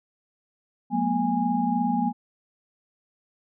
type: tone cluster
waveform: sine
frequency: 184 / 217.8 / 240.8 / 823 Hz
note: F#3 / A3 / B3 / G#5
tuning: -9 / -17 / -44 / -16 cents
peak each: -29 / -29 / -25 / -26 dBFS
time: 0.9-2.13 s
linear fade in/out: 50 ms
effects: none